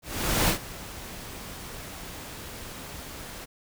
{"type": "noise with ADSR envelope", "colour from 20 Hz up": "pink", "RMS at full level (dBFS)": -22, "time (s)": [0.02, 3.46], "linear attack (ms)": 460, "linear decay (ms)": 100, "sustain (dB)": -18, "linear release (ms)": 24, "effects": []}